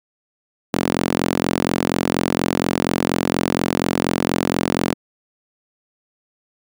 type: tone with high-pass filter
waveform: sawtooth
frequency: 44.2 Hz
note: F1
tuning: 22 cents sharp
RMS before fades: -20 dBFS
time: 0.73-4.94 s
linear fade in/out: 10 ms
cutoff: 240 Hz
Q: 1.6
effects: none